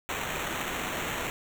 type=noise with sample-and-hold; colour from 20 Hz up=white; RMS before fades=-33 dBFS; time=0.09-1.3 s; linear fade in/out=0 ms; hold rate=4900 Hz; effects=none